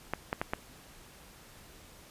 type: clicks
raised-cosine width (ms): 0.5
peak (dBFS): -15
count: 4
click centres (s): 0.136 / 0.329 / 0.415 / 0.535
effects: pink hiss -54 dBFS RMS until 2.1 s + resampled to 32000 Hz